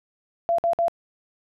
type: tone bursts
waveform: sine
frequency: 680 Hz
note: F5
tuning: 46 cents flat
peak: -18 dBFS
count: 3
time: 0.49-0.882 s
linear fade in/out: 0 ms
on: 94 ms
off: 55 ms
effects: none